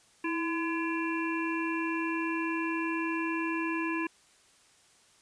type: harmonic tone with a mistuned harmonic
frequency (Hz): 339.3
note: F4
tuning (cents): -50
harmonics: 1 / 3 / 5 / 7 / 8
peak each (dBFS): -31 / -36 / -38 / -39 / -40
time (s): 0.24-4.07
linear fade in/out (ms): 5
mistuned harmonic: 1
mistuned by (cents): -67
effects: white hiss -62 dBFS RMS until 5.21 s + resampled to 22050 Hz